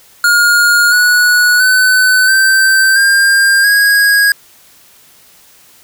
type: tone with pitch steps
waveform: square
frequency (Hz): 1425 / 1466.8 / 1509.7 / 1554 / 1599.5 / 1646.4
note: F6 / F#6 / F#6 / G6 / G6 / G#6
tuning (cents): +34 / -15 / +34 / -16 / +34 / -16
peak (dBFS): -7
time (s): 0.24-4.32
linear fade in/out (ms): 2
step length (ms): 680
effects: white hiss -44 dBFS RMS until 5.83 s